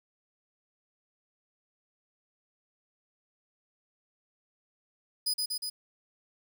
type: tone with echo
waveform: sawtooth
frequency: 4978 Hz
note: D#8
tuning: in tune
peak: -24 dBFS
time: 5.26-5.34 s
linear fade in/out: 10 ms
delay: 120 ms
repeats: 3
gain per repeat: -2 dB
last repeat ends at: 5.7 s
effects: 10-bit